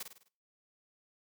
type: noise with echo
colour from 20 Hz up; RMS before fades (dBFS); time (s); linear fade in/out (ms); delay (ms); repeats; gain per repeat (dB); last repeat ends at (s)
white; -40; 0-0.03; 5; 51; 5; -6; 0.285
effects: noise-tail reverb RT60 0.4 s tail -21 dB re dry + high-pass 150 Hz 12 dB/octave